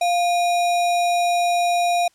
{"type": "tone with sample-and-hold", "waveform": "sine", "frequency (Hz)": 698.5, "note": "F5", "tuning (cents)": 0, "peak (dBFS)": -16, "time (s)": [0.01, 2.08], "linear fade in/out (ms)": 5, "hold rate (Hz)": 3150, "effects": ["white hiss -61 dBFS RMS until 2.14 s", "low-pass 9000 Hz 12 dB/octave"]}